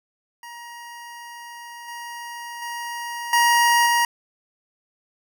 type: tone with level steps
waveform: 25% pulse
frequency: 947 Hz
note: A#5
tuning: 27 cents sharp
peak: -33 / -29 / -25 / -11 / -13 dBFS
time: 0.43-4.05 s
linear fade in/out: 2 ms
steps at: 1.88 / 2.62 / 3.33 / 3.86 s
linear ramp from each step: 2 ms
effects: none